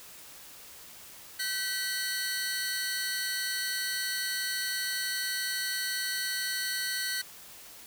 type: tone cluster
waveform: sawtooth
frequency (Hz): 1532 / 1948 / 4362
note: G6 / B6 / C#8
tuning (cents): -40 / -24 / -29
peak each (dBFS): -32 / -32 / -31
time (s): 1.39-7.22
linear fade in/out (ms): 10
effects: white hiss -49 dBFS RMS until 7.86 s